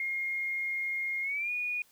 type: tone with pitch glide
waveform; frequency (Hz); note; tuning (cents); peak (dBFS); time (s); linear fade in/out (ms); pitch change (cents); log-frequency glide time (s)
sine; 2137 to 2455; C7 to D#7; +36 to -24; -30; 0-1.82; 2; +240; 1.22-1.51
effects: white hiss -64 dBFS RMS until 1.91 s